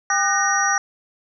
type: tone cluster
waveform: sine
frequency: 796 / 1213 / 1507 / 1861 / 5780 Hz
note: G5 / D#6 / F#6 / A#6 / F#8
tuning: +26 / -44 / +31 / -3 / -41 cents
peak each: -23 dBFS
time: 0.1-0.78 s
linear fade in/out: 2 ms
effects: none